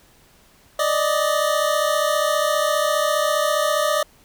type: tone pair together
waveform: 25% pulse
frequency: 587.4 / 622.3 Hz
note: D5 / D#5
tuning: 0 / 0 cents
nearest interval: minor second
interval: 100 cents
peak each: -17 dBFS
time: 0.79-4.03 s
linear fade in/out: 5 ms
effects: pink hiss -54 dBFS RMS until 4.24 s